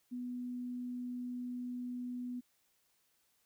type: tone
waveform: sine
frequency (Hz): 246.9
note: B3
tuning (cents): 0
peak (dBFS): -38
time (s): 0.11-2.41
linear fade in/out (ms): 20
effects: white hiss -75 dBFS RMS until 3.45 s